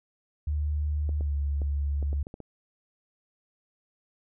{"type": "tone with pitch glide", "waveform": "sine", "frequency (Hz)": [74.5, 71.34], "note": ["D2", "D2"], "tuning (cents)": [25, -50], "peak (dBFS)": -25, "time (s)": [0.47, 2.23], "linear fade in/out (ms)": 5, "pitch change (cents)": -75, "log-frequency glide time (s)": [1.16, 1.35]}
{"type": "clicks", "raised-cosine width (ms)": 2, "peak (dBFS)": -27, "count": 8, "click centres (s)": [1.092, 1.209, 1.618, 2.027, 2.13, 2.269, 2.341, 2.403]}
{"effects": []}